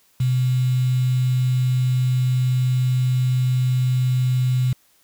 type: tone with quantisation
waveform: sine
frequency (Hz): 127.1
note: C3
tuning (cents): -50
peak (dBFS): -16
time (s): 0.2-4.73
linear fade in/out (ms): 5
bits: 6
effects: white hiss -59 dBFS RMS until 5.03 s